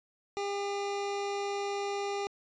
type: tone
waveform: 25% pulse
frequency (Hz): 402.1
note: G4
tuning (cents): +44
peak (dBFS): -28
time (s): 0.37-2.27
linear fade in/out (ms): 0
effects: resampled to 16000 Hz

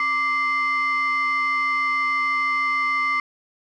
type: tone pair together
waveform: sine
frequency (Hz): 1174.7 / 2081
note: D6 / C7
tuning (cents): 0 / -10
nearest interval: minor seventh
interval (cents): 990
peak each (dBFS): -20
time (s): 0-3.2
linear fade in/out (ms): 2
effects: tanh soft clip ceiling -16 dBFS

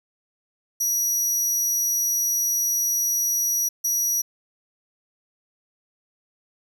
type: tone bursts at uneven times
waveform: sawtooth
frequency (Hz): 5800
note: F#8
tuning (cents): -35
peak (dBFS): -18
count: 2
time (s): 0.8-3.69 / 3.84-4.22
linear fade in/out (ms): 10
effects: none

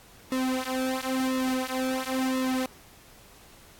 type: tone with flanger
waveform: sawtooth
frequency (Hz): 259.5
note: C4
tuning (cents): -14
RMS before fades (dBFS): -28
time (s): 0.32-2.66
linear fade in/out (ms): 0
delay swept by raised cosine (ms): 1.3 to 4.9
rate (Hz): 0.97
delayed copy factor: -0.95
effects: pink hiss -53 dBFS RMS until 3.79 s + AAC 64 kbps

